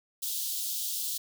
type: high-pass noise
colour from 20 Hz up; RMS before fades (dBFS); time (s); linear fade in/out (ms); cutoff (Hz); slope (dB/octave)
white; -33; 0.22-1.18; 10; 3200; 48
effects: none